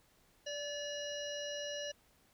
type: harmonic tone with a mistuned harmonic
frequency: 576 Hz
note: D5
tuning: 34 cents flat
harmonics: 1 / 3 / 5 / 7 / 9 / 10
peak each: -41 / -48 / -45 / -52 / -54 / -48 dBFS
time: 0.46-1.92 s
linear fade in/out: 10 ms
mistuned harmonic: 1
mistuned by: +22 cents
effects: pink hiss -69 dBFS RMS until 2.33 s